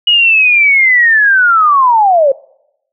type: linear sweep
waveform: sine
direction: down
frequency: 2915 to 523 Hz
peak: -5 dBFS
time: 0.07-2.32 s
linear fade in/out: 5 ms
effects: noise-tail reverb RT60 0.8 s tail -24 dB re dry